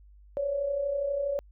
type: tone pair together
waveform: sine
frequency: 534 / 566.3 Hz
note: C5 / C#5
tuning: +35 / +37 cents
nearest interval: minor second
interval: 102 cents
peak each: -36 / -27 dBFS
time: 0.37-1.39 s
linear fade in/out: 0 ms
effects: added 50 Hz sine -51 dBFS peak until 1.51 s